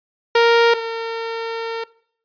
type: tone pair in turn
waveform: sawtooth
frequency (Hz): 466.2 / 456.1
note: A#4 / A#4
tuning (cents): 0 / -38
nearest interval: unison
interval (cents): 38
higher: first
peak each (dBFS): -7 / -19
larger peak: first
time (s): 0.35-0.74 / 0.74-1.84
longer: second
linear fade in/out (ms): 5
effects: noise-tail reverb RT60 0.6 s tail -21 dB re dry + resampled to 11025 Hz